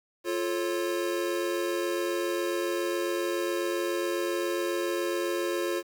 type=chord; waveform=square; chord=F augmented; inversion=none; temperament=just; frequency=349.2 / 436.5 / 545.7 Hz; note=F4 / A4 / C#5; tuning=0 / -14 / -27 cents; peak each=-30 / -36 / -34 dBFS; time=0.24-5.83 s; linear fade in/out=50 ms; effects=9-bit